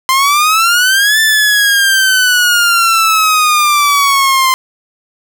sawtooth exponential two-way sweep, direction up then down, 1039 to 1771 to 1039 Hz, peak -4 dBFS, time 0.09-4.54 s, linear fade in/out 0 ms, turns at 1.2 s, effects none

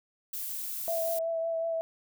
violet noise, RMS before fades -36 dBFS, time 0.33-1.19 s, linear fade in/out 5 ms
sine tone with vibrato, 659.3 Hz, E5, in tune, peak -28 dBFS, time 0.88-1.81 s, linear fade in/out 0 ms, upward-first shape triangle, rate 5.4 Hz, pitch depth 21 cents each way
effects none

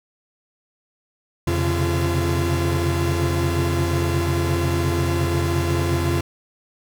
45% pulse tone cluster, 86.8 / 129.8 / 135.4 / 143.9 / 342 Hz, F2 / C3 / C#3 / D3 / F4, -10 / -13 / -40 / -35 / -36 cents, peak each -22 / -30 / -27 / -29 / -24 dBFS, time 1.47-6.21 s, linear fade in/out 5 ms, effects none

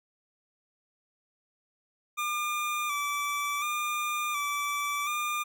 25% pulse tone with vibrato, 1181 Hz, D6, 9 cents sharp, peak -25 dBFS, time 2.17-5.44 s, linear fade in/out 20 ms, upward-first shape square, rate 0.69 Hz, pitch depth 34 cents each way, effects none

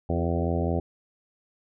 harmonic tone with a mistuned harmonic, 84.6 Hz, E2, 45 cents sharp, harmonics 1 / 2 / 3 / 4 / 5 / 6 / 7 / 8 / 9, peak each -27 / -30 / -32 / -33 / -34 / -35 / -35 / -36 / -37 dBFS, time 0.09-0.8 s, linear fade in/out 5 ms, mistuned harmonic 4, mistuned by +24 cents, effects none

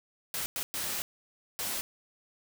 white noise bursts at uneven times, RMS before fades -34 dBFS, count 4, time 0.34-0.46 / 0.56-0.63 / 0.74-1.02 / 1.59-1.81 s, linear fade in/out 0 ms, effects none

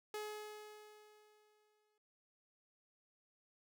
sawtooth tone with exponential decay, 423.4 Hz, G#4, 33 cents sharp, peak -37 dBFS, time 0.14-1.98 s, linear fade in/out 2 ms, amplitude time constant 400 ms, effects none

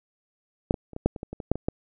clicks, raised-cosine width 2 ms, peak -6 / -16 / -29 / -20 / -6 / -22 / -20 / -22 / -21 / -7 / -18 / -11 dBFS, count 12, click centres 0.709 / 0.742 / 0.933 / 0.964 / 1.06 / 1.162 / 1.231 / 1.33 / 1.402 / 1.516 / 1.556 / 1.685 s, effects none

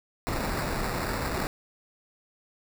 pink noise with sample-and-hold, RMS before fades -30 dBFS, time 0.27-1.47 s, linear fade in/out 0 ms, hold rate 3150 Hz, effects none

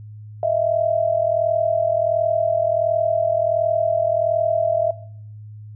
sine tone pair together, 630.6 / 672 Hz, D#5 / E5, +23 / +33 cents, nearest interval minor second, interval 110 cents, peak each -20 / -20 dBFS, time 0.43-4.91 s, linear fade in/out 2 ms, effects noise-tail reverb RT60 0.6 s tail -18 dB re dry + added 106 Hz sine -35 dBFS peak until 5.75 s

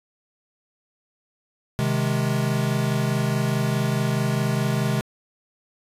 square chord, Ab major, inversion first, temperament equal, 130.81 / 155.56 / 207.7 Hz, C3 / Eb3 / Ab3, 0 / 0 / 0 cents, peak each -24 / -27 / -27 dBFS, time 1.79-5.01 s, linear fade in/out 0 ms, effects resampled to 32000 Hz

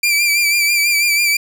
sawtooth tone with vibrato, 2349 Hz, D7, in tune, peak -9 dBFS, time 0.03-1.37 s, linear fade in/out 5 ms, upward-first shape sine, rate 6.1 Hz, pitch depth 43 cents each way, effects none

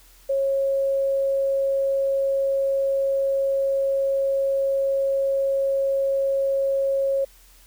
sine tone, 546 Hz, C#5, 26 cents flat, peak -19 dBFS, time 0.29-7.25 s, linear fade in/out 10 ms, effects added 42 Hz sine -52 dBFS peak until 7.66 s + white hiss -54 dBFS RMS until 7.66 s

